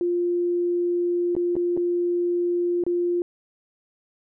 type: tone with dropouts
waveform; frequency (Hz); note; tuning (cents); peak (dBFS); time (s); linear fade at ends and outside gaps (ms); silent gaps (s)
sine; 350; F4; +4; -20; 0.01-3.22; 1; 1.352-1.365 / 1.555-1.565 / 1.767-1.774 / 2.838-2.865
effects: none